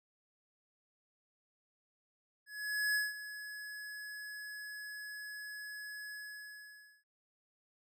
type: tone with ADSR envelope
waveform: square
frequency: 1692 Hz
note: G#6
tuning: 32 cents sharp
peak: -30 dBFS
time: 2.46-7.04 s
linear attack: 490 ms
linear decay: 180 ms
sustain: -14 dB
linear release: 910 ms
effects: none